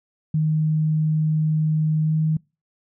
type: tone with pitch glide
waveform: sine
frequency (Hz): 155.56 to 156.91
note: D#3 to D#3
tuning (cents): 0 to +15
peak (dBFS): -17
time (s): 0.34-2.37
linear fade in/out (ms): 5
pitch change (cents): +15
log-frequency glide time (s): 2.03-2.14
effects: noise-tail reverb RT60 0.3 s tail -26 dB re dry